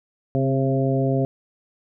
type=harmonic tone with a mistuned harmonic; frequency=134.6 Hz; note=C3; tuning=49 cents sharp; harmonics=1 / 2 / 3 / 4 / 5; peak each=-21 / -24 / -26 / -27 / -28 dBFS; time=0.35-1.25 s; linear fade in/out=0 ms; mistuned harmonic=2; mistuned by=-25 cents; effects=none